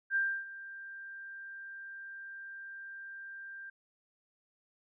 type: tone with ADSR envelope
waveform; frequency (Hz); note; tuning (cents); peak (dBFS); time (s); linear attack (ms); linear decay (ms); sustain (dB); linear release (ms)
sine; 1585; G6; +19; -26; 0.1-3.7; 56; 290; -17; 7
effects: none